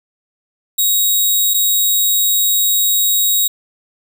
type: tone pair in turn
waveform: 5% pulse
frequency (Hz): 3800 / 3800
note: A#7 / A#7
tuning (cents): +33 / +33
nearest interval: unison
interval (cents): 0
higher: neither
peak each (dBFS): -4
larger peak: neither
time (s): 0.78-1.54 / 1.54-3.48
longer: second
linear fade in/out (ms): 10
effects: none